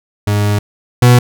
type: tone pair in turn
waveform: 40% pulse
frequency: 103.3 / 122.85 Hz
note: G#2 / B2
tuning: -9 / -9 cents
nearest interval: minor third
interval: 300 cents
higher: second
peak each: -10 / -3 dBFS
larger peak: second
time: 0.27-0.59 / 1.02-1.19 s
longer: first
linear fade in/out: 5 ms
effects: none